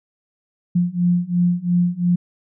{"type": "beating tone pair", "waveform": "sine", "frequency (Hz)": [174.61, 177.51], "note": ["F3", "F3"], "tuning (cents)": [0, 28], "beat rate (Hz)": 2.9, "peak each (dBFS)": [-19, -18], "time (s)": [0.75, 2.16], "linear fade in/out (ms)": 10, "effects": []}